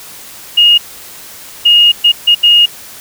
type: tone bursts at uneven times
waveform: sine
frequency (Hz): 2858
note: F7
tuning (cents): +39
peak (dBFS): -3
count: 5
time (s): 0.57-0.78 / 1.65-1.92 / 2.04-2.12 / 2.27-2.35 / 2.43-2.66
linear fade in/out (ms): 10
effects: white hiss -32 dBFS RMS until 3 s